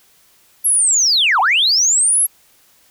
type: linear two-way sweep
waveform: sine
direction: down then up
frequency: 11470 to 721 to 11470 Hz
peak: -10 dBFS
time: 0.64-2.27 s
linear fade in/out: 20 ms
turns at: 1.4 s
effects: tanh soft clip ceiling -6 dBFS + white hiss -53 dBFS RMS until 2.9 s